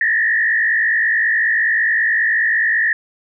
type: tone with frequency modulation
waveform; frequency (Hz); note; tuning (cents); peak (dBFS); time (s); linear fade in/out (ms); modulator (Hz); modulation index
sine; 1821; A#6; -41; -13; 0.01-2.93; 2; 54.7; 1.7
effects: none